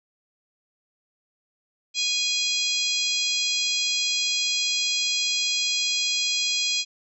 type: harmonic tone with a mistuned harmonic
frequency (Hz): 825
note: G#5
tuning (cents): -12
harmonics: 3 / 4 / 5 / 6 / 7 / 8 / 9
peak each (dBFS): -29 / -28 / -28 / -29 / -33 / -34 / -34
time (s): 1.94-6.85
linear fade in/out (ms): 50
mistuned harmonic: 8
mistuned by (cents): -30
effects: none